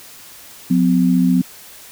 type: tone pair together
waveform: sine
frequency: 180.27 / 255.1 Hz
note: F#3 / C4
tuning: -45 / -44 cents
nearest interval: tritone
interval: 601 cents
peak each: -14 dBFS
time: 0.7-1.42 s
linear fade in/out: 10 ms
effects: white hiss -40 dBFS RMS until 1.91 s